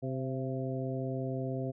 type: harmonic tone with a mistuned harmonic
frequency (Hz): 130.81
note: C3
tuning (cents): 0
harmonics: 1 / 2 / 3 / 4 / 5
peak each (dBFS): -35 / -38 / -40 / -41 / -42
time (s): 0.02-1.72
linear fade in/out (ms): 20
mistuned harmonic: 5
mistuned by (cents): +37
effects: none